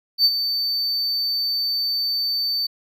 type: tone with ADSR envelope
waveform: triangle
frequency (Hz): 4560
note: C#8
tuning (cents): +48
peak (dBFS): -9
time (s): 0.18-2.67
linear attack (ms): 68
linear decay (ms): 47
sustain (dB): -10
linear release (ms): 11
effects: tanh soft clip ceiling -5 dBFS